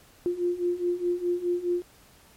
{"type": "beating tone pair", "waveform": "sine", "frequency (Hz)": [349.2, 354], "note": ["F4", "F4"], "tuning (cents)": [0, 23], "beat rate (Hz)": 4.8, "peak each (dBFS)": [-29, -26], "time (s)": [0.26, 1.82], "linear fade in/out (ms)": 0, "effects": ["pink hiss -56 dBFS RMS until 2.36 s", "MP3 64 kbps"]}